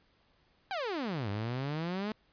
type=exponential two-way sweep; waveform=sawtooth; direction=down then up; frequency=814 to 98 to 219.4 Hz; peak=-29 dBFS; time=0.71-2.12 s; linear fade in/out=0 ms; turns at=1.29 s; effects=pink hiss -69 dBFS RMS until 2.32 s + resampled to 11025 Hz